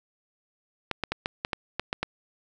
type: clicks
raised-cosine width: 0.3 ms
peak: -11 dBFS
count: 9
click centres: 0.913 / 1.037 / 1.12 / 1.259 / 1.449 / 1.532 / 1.796 / 1.929 / 2.03 s
effects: none